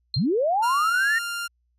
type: tone with exponential decay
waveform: sine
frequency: 4186 Hz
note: C8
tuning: in tune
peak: -21 dBFS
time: 0.14-0.26 s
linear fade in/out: 2 ms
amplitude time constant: 26 ms
type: linear sweep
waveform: sine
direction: up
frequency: 98 to 1863 Hz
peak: -19 dBFS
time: 0.16-1.19 s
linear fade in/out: 10 ms
type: tone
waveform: sawtooth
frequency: 1396.9 Hz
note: F6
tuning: in tune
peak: -24 dBFS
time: 0.62-1.48 s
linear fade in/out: 20 ms
effects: added 60 Hz sine -66 dBFS peak until 1.78 s + resampled to 32000 Hz